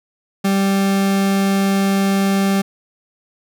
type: tone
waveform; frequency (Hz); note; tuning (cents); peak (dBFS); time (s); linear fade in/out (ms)
40% pulse; 195.8; G3; -2; -13; 0.44-2.62; 10
effects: none